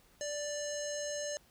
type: tone with low-pass filter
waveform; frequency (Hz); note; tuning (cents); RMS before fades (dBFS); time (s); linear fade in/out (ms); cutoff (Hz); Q
square; 587.3; D5; 0; -38; 0.21-1.37; 0; 6700; 7.3
effects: pink hiss -65 dBFS RMS until 1.5 s